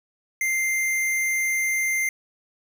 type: tone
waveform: square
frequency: 2093 Hz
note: C7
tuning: in tune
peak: -22 dBFS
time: 0.41-2.09 s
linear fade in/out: 2 ms
effects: none